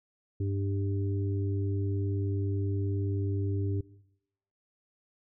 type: harmonic tone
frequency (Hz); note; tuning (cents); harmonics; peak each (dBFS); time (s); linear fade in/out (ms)
98.9; G2; +16; 1 / 3 / 4; -28 / -37 / -39; 0.4-3.81; 5
effects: noise-tail reverb RT60 0.8 s tail -20 dB re dry